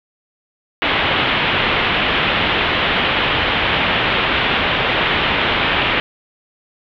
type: low-pass noise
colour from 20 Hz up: white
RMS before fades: -17 dBFS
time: 0.82-6 s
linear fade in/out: 0 ms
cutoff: 3400 Hz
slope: 48 dB/octave
effects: none